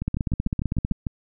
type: two click trains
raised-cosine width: 5 ms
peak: -11 / -14 dBFS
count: 14 / 8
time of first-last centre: 0.08-0.913 / 0.02-1.068 s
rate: 15.6 / 6.68 Hz
effects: none